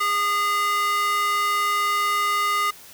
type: tone with high-pass filter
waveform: square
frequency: 409 Hz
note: G#4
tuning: 26 cents flat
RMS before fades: -22 dBFS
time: 0-2.71 s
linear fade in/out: 10 ms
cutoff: 1400 Hz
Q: 3.8
effects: white hiss -45 dBFS RMS until 2.93 s